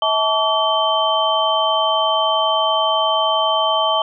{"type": "tone cluster", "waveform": "sine", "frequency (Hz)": [643, 872, 1142, 3104], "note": ["E5", "A5", "D6", "G7"], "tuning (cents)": [-43, -16, -49, -18], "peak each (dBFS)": -20, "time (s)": [0.02, 4.02], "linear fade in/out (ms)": 2, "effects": []}